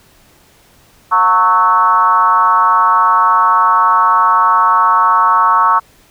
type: tone with frequency modulation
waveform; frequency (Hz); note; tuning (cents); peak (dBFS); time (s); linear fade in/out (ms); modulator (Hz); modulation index
sine; 1108.7; C#6; 0; -7; 1.11-5.8; 20; 197; 1.2
effects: pink hiss -48 dBFS RMS until 6.1 s

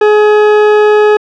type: tone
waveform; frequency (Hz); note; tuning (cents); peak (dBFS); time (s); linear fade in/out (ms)
40% pulse; 421.9; G#4; +27; -3; 0.01-1.17; 5
effects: low-pass 2000 Hz 12 dB/octave

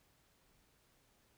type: silence
effects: pink hiss -72 dBFS RMS until 1.37 s

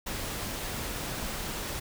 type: noise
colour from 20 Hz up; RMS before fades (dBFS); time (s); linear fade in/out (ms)
pink; -35; 0.06-1.8; 10
effects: none

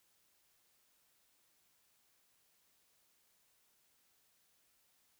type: silence
effects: white hiss -74 dBFS RMS until 5.19 s

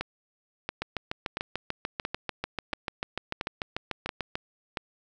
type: two click trains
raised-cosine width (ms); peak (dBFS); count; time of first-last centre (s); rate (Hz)
0.3; -14 / -14; 25 / 8; 0.82-4.355 / 0.01-4.772; 6.79 / 1.47
effects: none

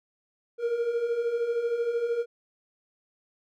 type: beating tone pair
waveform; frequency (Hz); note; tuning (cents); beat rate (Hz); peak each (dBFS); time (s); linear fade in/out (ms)
triangle; 459.5 / 472.5; A#4 / A#4; -25 / +23; 13; -31 / -24; 0.58-2.26; 50
effects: none

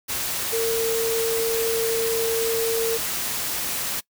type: tone in noise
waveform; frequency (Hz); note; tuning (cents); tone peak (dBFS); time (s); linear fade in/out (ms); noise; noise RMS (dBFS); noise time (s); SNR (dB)
sine; 455.2; A#4; -41; -21; 0.52-2.98; 20; white; -27; 0.08-4.01; +3
effects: noise-tail reverb RT60 0.1 s tail -22 dB re dry

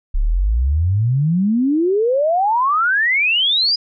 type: exponential sweep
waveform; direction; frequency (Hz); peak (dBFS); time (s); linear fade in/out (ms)
sine; up; 32.5 to 4988; -13; 0.14-3.76; 10
effects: none

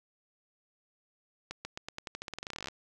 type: accelerating click train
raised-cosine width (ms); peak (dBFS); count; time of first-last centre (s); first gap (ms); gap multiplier
0.2; -21; 23; 1.51-2.685; 140; 0.89
effects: none

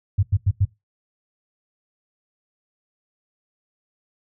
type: tone bursts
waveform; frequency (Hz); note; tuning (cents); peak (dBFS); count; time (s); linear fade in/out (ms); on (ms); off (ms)
sine; 98; G2; 0; -14; 4; 0.18-0.653; 10; 50; 91
effects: noise-tail reverb RT60 0.2 s tail -19 dB re dry

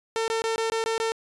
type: tone bursts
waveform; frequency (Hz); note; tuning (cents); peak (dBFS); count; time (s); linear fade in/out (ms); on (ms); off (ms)
sawtooth; 450; A4; +39; -20; 7; 0.16-1.12; 0; 120; 20
effects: resampled to 22050 Hz

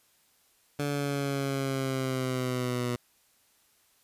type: linear sweep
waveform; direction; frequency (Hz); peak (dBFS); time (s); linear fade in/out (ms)
15% pulse; down; 144.9 to 121.7; -22; 0.79-2.96; 5
effects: white hiss -66 dBFS RMS until 4.03 s + resampled to 32000 Hz

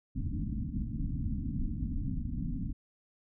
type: low-pass noise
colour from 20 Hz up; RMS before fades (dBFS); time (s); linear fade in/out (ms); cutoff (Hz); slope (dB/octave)
pink; -34; 0.15-2.73; 10; 290; 96
effects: none

